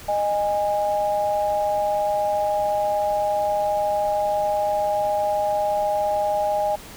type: tone pair together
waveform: sine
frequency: 615.8 / 822 Hz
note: D#5 / G#5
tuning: -18 / -18 cents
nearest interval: perfect fourth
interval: 500 cents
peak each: -22 dBFS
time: 0.08-6.76 s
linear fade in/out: 10 ms
effects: pink hiss -41 dBFS RMS until 6.96 s